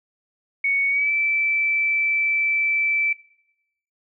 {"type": "tone with pitch glide", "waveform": "sine", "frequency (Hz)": [2226, 2323], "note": ["C#7", "D7"], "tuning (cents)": [7, -20], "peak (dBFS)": -18, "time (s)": [0.64, 3.13], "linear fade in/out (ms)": 5, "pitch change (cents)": 73, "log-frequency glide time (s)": [0.89, 1.11], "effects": ["noise-tail reverb RT60 0.8 s tail -19 dB re dry"]}